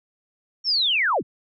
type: linear sweep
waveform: sine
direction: down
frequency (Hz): 5588 to 73.42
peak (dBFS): -18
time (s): 0.64-1.23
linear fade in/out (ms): 50
effects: none